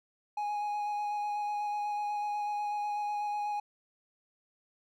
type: tone with vibrato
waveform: triangle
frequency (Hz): 830.6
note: G#5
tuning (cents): 0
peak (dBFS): -29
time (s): 0.37-3.6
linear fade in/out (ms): 5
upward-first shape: square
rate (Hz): 8.1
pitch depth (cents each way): 10
effects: none